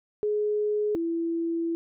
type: tone pair in turn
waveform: sine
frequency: 420 / 333.4 Hz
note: G#4 / E4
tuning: +19 / +20 cents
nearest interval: major third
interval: 399 cents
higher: first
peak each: -23 / -25 dBFS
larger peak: first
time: 0.23-0.95 / 0.95-1.75 s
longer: second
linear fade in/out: 0 ms
effects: none